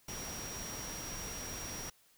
sine tone in noise, 5680 Hz, F8, 28 cents sharp, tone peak -44 dBFS, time 0.08-1.9 s, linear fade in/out 5 ms, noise pink, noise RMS -44 dBFS, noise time 0.08-1.9 s, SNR -3 dB, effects white hiss -67 dBFS RMS until 2.17 s

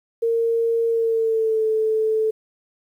sine tone with pitch glide, 460 to 438 Hz, A#4 to A4, -23 to -8 cents, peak -17 dBFS, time 0.22-2.31 s, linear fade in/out 10 ms, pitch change -85 cents, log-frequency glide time 0.88-1.65 s, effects 9-bit

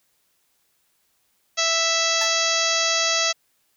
harmonic tone, 659.3 Hz, E5, in tune, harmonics 1 / 2 / 3 / 4 / 5 / 6 / 7 / 8 / 9 / 10, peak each -28 / -28 / -28 / -28 / -28 / -28 / -28 / -28 / -28 / -28 dBFS, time 1.57-3.33 s, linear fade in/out 20 ms
20% pulse tone with exponential decay, 880 Hz, A5, in tune, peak -22 dBFS, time 2.21-2.37 s, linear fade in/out 5 ms, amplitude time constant 34 ms
effects white hiss -67 dBFS RMS until 3.76 s

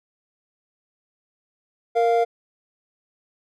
triangle tone pair together, 465.2 / 697 Hz, A#4 / F5, -4 / -4 cents, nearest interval perfect fifth, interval 700 cents, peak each -17 dBFS, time 1.95-2.25 s, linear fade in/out 20 ms, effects none

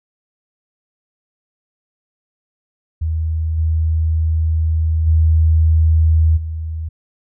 sine tone with level steps, 79.9 Hz, D#2, 47 cents sharp, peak -16 / -13 / -9 / -21 dBFS, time 3.01-6.89 s, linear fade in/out 10 ms, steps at 3.57 / 5.06 / 6.36 s, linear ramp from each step 20 ms, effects none

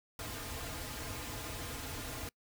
pink noise with comb filter, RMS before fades -42 dBFS, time 0.19-2.29 s, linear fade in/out 2 ms, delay 5.3 ms, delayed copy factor -0.85, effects noise-tail reverb RT60 0.1 s tail -25 dB re dry

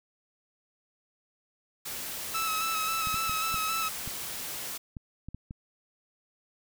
white noise, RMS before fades -37 dBFS, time 1.85-4.78 s, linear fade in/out 10 ms
sawtooth tone with vibrato, 1300 Hz, E6, 24 cents flat, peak -25 dBFS, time 2.34-3.89 s, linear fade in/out 10 ms, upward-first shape square, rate 3.7 Hz, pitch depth 23 cents each way
clicks, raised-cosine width 5 ms, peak -27 dBFS, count 9, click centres 3.072 / 3.143 / 3.295 / 3.543 / 4.076 / 4.968 / 5.286 / 5.346 / 5.509 s
effects none

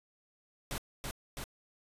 pink noise with echo, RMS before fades -37 dBFS, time 0.71-0.78 s, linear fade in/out 0 ms, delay 330 ms, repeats 2, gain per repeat -2 dB, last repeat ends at 1.44 s, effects resampled to 32000 Hz

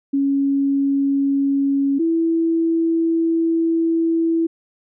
sine tone pair in turn, 277.2 / 329.6 Hz, C#4 / E4, 0 / 0 cents, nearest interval minor third, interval 300 cents, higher second, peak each -15 dBFS, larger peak neither, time 0.13-1.99 / 1.99-4.47 s, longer second, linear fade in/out 10 ms, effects none

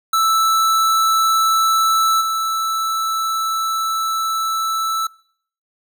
square tone with level steps, 1318.5 Hz, E6, in tune, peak -14 / -19 dBFS, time 0.13-5.07 s, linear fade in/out 5 ms, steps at 2.2 s, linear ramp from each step 20 ms, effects noise-tail reverb RT60 0.6 s tail -24 dB re dry

